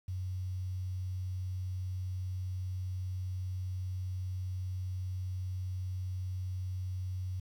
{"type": "tone with quantisation", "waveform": "sine", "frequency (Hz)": 92.5, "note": "F#2", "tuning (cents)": 0, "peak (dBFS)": -34, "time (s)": [0.08, 7.4], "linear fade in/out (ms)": 5, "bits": 10, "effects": []}